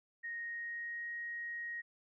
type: tone with pitch glide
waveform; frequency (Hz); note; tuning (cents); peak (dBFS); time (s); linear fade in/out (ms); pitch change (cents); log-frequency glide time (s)
sine; 1864.7 to 1880.9; A#6 to A#6; 0 to +15; -39; 0.23-1.82; 20; +15; 0.35-1.1
effects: none